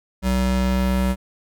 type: tone pair together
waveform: square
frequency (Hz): 63.44 / 190.3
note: B1 / F#3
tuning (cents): +47 / +49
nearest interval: octave + perfect fifth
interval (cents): 1902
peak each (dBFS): -21 / -24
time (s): 0.22-1.16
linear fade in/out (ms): 50
effects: none